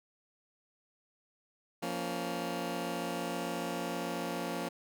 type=chord; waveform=15% pulse; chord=Bb minor; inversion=second; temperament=just; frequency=174.81 / 233.1 / 279.7 Hz; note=F3 / Bb3 / Db4; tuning=+2 / 0 / +16 cents; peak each=-32 / -33 / -33 dBFS; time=1.82-4.69 s; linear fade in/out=10 ms; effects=none